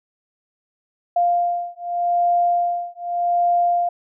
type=beating tone pair; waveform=sine; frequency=698.5 / 699.34 Hz; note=F5 / F5; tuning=0 / +2 cents; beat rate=0.84 Hz; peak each=-20 dBFS; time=1.16-3.89 s; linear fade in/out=5 ms; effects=none